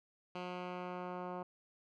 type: tone with low-pass filter sweep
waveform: 10% pulse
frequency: 180 Hz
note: F#3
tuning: 47 cents flat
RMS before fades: -43 dBFS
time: 0.35-1.43 s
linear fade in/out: 5 ms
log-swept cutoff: 3200 to 1100 Hz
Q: 1.2
effects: none